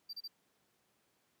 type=tone bursts; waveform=triangle; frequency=4688 Hz; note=D8; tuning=4 cents flat; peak=-40 dBFS; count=3; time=0.09-0.279 s; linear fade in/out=10 ms; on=43 ms; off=30 ms; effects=pink hiss -75 dBFS RMS until 1.4 s + high-pass 150 Hz 12 dB/octave